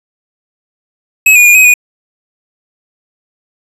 square tone with pitch steps, 2566 / 2447 / 2428 / 2526 / 2465 Hz, E7 / D#7 / D#7 / D#7 / D#7, -47 / -29 / -43 / +26 / -17 cents, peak -3 dBFS, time 1.26-1.74 s, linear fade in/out 5 ms, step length 96 ms, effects resampled to 32000 Hz + 7-bit

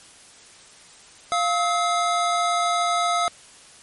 square tone pair together, 698.5 / 1286.2 Hz, F5 / E6, 0 / -43 cents, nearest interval major seventh, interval 1057 cents, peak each -23 dBFS, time 1.32-3.28 s, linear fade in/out 0 ms, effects white hiss -48 dBFS RMS until 3.82 s + MP3 48 kbps

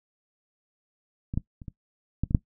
clicks, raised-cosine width 5 ms, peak -19 / -13 / -30 / -25 / -13 / -17 / -6 dBFS, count 7, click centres 1.339 / 1.375 / 1.618 / 1.682 / 2.236 / 2.309 / 2.348 s, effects noise-tail reverb RT60 0.1 s tail -18 dB re dry

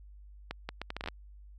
accelerating click train, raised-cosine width 0.3 ms, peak -20 dBFS, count 10, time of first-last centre 0.51-1.086 s, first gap 180 ms, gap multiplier 0.7, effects added 50 Hz sine -49 dBFS peak until 1.58 s

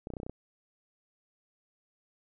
clicks, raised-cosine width 2 ms, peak -25 dBFS, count 8, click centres 0.071 / 0.103 / 0.137 / 0.168 / 0.201 / 0.232 / 0.265 / 0.296 s, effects none

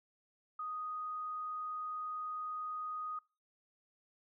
sine tone, 1244.5 Hz, D#6, in tune, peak -38 dBFS, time 0.59-3.19 s, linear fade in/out 5 ms, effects noise-tail reverb RT60 0.3 s tail -24 dB re dry

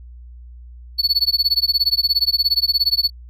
triangle tone with tremolo, 4435 Hz, C#8, in tune, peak -10 dBFS, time 0.98-3.1 s, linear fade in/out 20 ms, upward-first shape sine, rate 17 Hz, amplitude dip 100%, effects added 60 Hz sine -36 dBFS peak until 3.29 s

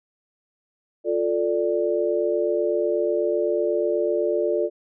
sine chord, D minor, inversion first, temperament just, 352.4 / 440.5 / 587.3 Hz, F4 / A4 / D5, +16 / +2 / 0 cents, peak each -24 dBFS, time 1.04-4.7 s, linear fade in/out 50 ms, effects none

